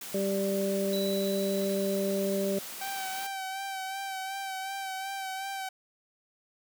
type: high-pass noise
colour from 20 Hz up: white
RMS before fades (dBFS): -41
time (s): 0.01-3.27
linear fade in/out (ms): 5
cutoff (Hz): 150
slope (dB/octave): 24
type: harmonic tone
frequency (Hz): 196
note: G3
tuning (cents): 0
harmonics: 1 / 2 / 3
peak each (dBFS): -31 / -31 / -31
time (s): 0.14-2.59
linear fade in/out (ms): 5
type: tone with exponential decay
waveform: square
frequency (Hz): 3951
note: B7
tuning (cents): 0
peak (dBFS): -36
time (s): 0.93-3.69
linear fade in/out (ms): 1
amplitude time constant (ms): 600
type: tone with vibrato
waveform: sawtooth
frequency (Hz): 772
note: G5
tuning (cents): -27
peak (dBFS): -30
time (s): 2.81-5.69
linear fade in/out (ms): 5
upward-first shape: sine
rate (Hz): 2.7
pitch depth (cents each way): 30
effects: none